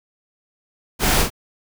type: noise with echo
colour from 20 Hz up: pink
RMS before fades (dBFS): -18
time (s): 0.99-1.26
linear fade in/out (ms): 50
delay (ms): 43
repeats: 1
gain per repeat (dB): -4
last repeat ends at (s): 1.303
effects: none